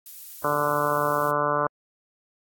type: noise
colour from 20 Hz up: violet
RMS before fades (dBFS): -40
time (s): 0.06-1.31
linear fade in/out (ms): 2
type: harmonic tone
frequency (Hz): 146.83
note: D3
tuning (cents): 0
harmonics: 1 / 2 / 3 / 4 / 5 / 6 / 7 / 8 / 9 / 10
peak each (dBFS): -35 / -35 / -31 / -27 / -35 / -34 / -27 / -28 / -31 / -33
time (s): 0.44-1.67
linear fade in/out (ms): 2
effects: AAC 64 kbps